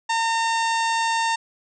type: harmonic tone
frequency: 911 Hz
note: A#5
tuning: 40 cents flat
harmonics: 1 / 2 / 3 / 4 / 5 / 6 / 7 / 8 / 9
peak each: -21 / -27 / -31 / -33 / -35 / -37 / -38 / -39 / -40 dBFS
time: 0.09-1.36 s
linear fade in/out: 10 ms
effects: none